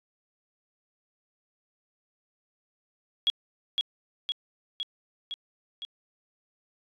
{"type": "tone with echo", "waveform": "sine", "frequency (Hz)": 3322, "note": "G#7", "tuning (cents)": 0, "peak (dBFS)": -20, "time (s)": [3.27, 3.3], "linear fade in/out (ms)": 0, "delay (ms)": 510, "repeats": 5, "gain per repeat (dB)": -3, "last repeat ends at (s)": 5.85, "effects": ["resampled to 24000 Hz"]}